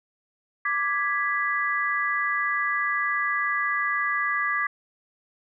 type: chord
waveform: sine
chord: G# diminished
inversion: second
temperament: equal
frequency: 1174.7 / 1661.2 / 1975.5 Hz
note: D6 / G#6 / B6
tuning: 0 / 0 / 0 cents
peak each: -27 dBFS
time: 0.65-4.67 s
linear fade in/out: 5 ms
effects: none